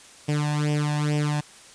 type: tone with flanger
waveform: sawtooth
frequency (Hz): 148.8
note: D3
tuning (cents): +23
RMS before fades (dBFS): -24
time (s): 0.28-1.41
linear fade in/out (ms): 10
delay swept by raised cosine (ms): 0.36 to 1.18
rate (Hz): 2.3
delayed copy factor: +0.8
effects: white hiss -48 dBFS RMS until 1.74 s + resampled to 22050 Hz